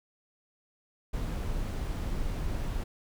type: noise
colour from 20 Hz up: brown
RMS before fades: -32 dBFS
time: 1.13-2.84 s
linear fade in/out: 10 ms
effects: none